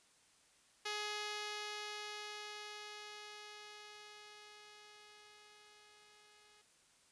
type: tone with level ramp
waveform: 5% pulse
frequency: 419.3 Hz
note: G#4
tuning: 17 cents sharp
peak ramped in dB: -27 to -54 dBFS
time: 0.85-6.62 s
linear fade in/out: 10 ms
effects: white hiss -69 dBFS RMS until 7.11 s + resampled to 22050 Hz